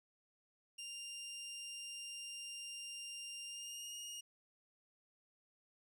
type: tone with pitch glide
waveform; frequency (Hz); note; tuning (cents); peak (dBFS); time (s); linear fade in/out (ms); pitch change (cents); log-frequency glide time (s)
20% pulse; 2794 to 2854; F7 to F7; 0 to +37; -40; 0.78-4.21; 10; +37; 3.46-3.93
effects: none